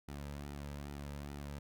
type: tone with flanger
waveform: sawtooth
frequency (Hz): 71.6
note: D2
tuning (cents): -43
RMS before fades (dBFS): -45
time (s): 0.08-1.59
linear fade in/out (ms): 5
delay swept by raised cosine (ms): 1.8 to 2.8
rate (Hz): 2.4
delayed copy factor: -0.55
effects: none